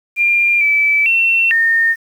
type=tone with pitch steps; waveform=sine; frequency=2395 / 2309 / 2705 / 1828 Hz; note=D7 / D7 / E7 / A#6; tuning=+33 / -30 / +44 / -34 cents; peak=-10 dBFS; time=0.16-1.96 s; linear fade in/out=50 ms; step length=450 ms; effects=7-bit